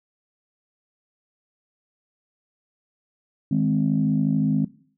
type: chord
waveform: sine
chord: Ab major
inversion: second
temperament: equal with one note detuned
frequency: 156.37 / 207.7 / 261.6 Hz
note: Eb3 / Ab3 / C4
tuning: +9 / 0 / 0 cents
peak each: -22 dBFS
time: 3.51-4.65 s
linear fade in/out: 5 ms
effects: noise-tail reverb RT60 0.5 s tail -19 dB re dry + tanh soft clip ceiling -10 dBFS